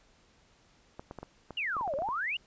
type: clicks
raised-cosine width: 1 ms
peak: -27 dBFS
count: 12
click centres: 0.995 / 1.111 / 1.187 / 1.23 / 1.507 / 1.767 / 1.811 / 1.877 / 1.938 / 1.988 / 2.021 / 2.088 s
type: exponential two-way sweep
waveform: sine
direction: down then up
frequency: 2976 to 523.3 to 2976 Hz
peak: -30 dBFS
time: 1.57-2.37 s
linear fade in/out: 5 ms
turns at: 1.95 s
effects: pink hiss -64 dBFS RMS until 2.46 s + resampled to 16000 Hz